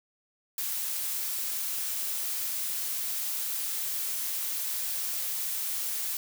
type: noise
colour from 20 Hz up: blue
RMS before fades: -32 dBFS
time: 0.58-6.17 s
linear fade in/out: 2 ms
effects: none